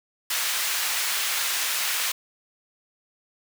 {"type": "high-pass noise", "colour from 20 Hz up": "pink", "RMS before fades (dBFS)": -26, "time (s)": [0.3, 2.12], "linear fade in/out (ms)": 5, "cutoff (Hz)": 1600, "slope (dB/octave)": 12, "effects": []}